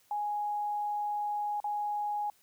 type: tone with dropouts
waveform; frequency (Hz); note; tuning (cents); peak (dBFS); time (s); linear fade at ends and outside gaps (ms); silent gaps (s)
sine; 830.6; G#5; 0; -30; 0.11-2.3; 2; 1.602-1.642
effects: white hiss -66 dBFS RMS until 2.42 s